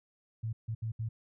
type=tone bursts at uneven times; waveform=sine; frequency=111.9 Hz; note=A2; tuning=30 cents sharp; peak=-32 dBFS; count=4; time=0.43-0.53 / 0.68-0.75 / 0.82-0.92 / 0.99-1.09 s; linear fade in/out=10 ms; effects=none